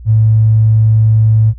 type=tone with tanh clipping; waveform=triangle; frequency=110 Hz; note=A2; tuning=in tune; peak=-5 dBFS; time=0.05-1.54 s; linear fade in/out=50 ms; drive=3 dB; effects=added 60 Hz sine -28 dBFS peak until 1.58 s